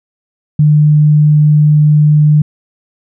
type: tone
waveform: sine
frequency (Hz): 150.4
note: D3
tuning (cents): +42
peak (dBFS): -4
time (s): 0.59-2.42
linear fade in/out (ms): 5
effects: none